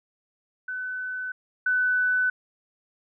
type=tone pair in turn; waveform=sine; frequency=1507 / 1499.7 Hz; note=F#6 / F#6; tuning=+31 / +23 cents; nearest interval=unison; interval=8 cents; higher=first; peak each=-29 / -20 dBFS; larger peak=second; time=0.68-1.32 / 1.66-2.3 s; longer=neither; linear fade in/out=5 ms; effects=none